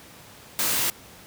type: noise with comb filter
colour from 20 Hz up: white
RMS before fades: -24 dBFS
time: 0.59-0.9 s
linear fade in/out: 0 ms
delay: 19 ms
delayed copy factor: -1
effects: pink hiss -47 dBFS RMS until 1.26 s + high-pass 80 Hz 12 dB/octave